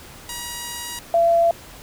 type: tone pair in turn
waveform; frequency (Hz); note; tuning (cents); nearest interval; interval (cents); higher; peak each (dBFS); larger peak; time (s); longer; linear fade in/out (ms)
5% pulse / sine; 957 / 676.7; A#5 / E5; +45 / +45; tritone; 600; first; -17 / -13; second; 0.29-0.99 / 1.14-1.51; first; 2
effects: pink hiss -42 dBFS RMS until 1.82 s